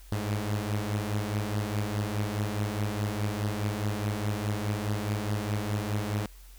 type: beating tone pair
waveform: sawtooth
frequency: 102.9 / 107.7 Hz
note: G#2 / A2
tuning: -16 / -37 cents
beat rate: 4.8 Hz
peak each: -26 / -29 dBFS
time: 0.12-6.26 s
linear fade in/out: 0 ms
effects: added 45 Hz sine -47 dBFS peak until 6.58 s + white hiss -57 dBFS RMS until 6.58 s